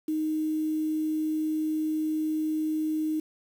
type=tone with quantisation; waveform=sine; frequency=311.1 Hz; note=D#4; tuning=in tune; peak=-25 dBFS; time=0.08-3.2 s; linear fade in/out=5 ms; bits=8; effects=none